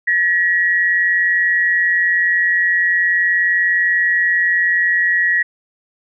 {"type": "tone pair together", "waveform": "sine", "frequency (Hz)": [1730, 1910.4], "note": ["A6", "A#6"], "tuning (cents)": [-30, 42], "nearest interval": "major second", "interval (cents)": 172, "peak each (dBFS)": [-20, -13], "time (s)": [0.07, 5.43], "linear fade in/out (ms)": 10, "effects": []}